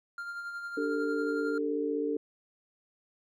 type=tone with tremolo; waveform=triangle; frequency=1396.9 Hz; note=F6; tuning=in tune; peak=-33 dBFS; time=0.18-1.58 s; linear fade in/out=2 ms; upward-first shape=sine; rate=11 Hz; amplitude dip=40%
type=chord; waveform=sine; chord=D suspended fourth; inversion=none; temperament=equal with one note detuned; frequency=293.7 / 392 / 447.9 Hz; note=D4 / G4 / A4; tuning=0 / 0 / +31 cents; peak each=-32 / -37 / -31 dBFS; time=0.77-2.17 s; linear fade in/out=5 ms
effects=none